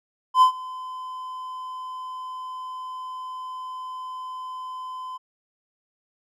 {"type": "tone with ADSR envelope", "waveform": "triangle", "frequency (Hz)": 1022, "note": "C6", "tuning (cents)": -41, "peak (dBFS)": -8, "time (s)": [0.34, 5.18], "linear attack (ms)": 77, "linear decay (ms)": 99, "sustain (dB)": -22, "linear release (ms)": 18, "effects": []}